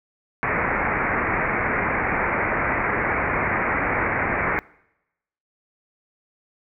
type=low-pass noise; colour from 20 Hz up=white; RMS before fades=-23 dBFS; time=0.43-4.59 s; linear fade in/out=0 ms; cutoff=2300 Hz; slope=96 dB/octave; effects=noise-tail reverb RT60 0.9 s tail -24 dB re dry